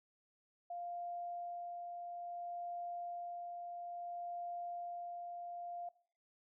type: tone with tremolo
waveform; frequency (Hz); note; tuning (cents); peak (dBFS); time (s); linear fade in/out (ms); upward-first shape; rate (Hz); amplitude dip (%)
sine; 698.5; F5; 0; -40; 0.7-5.89; 5; sine; 0.59; 30
effects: noise-tail reverb RT60 0.5 s tail -20 dB re dry